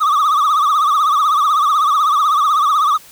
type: tone with vibrato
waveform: triangle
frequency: 1200 Hz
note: D6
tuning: 37 cents sharp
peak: -9 dBFS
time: 0-2.98 s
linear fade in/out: 20 ms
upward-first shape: triangle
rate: 16 Hz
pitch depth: 140 cents each way
effects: white hiss -42 dBFS RMS until 3.11 s